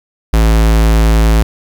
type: tone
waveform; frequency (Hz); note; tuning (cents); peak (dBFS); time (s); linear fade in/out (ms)
square; 54.9; A1; -3; -7; 0.33-1.43; 5
effects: 7-bit